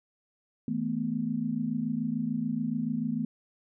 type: chord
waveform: sine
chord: E suspended fourth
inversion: none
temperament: equal with one note detuned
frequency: 161.05 / 220 / 246.9 Hz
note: E3 / A3 / B3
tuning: -40 / 0 / 0 cents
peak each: -35 / -31 / -31 dBFS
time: 0.68-3.25 s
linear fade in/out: 2 ms
effects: none